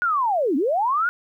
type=linear two-way sweep; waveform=sine; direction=down then up; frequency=1480 to 246.9 to 1480 Hz; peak=-18 dBFS; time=0.02-1.09 s; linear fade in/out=0 ms; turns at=0.56 s; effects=10-bit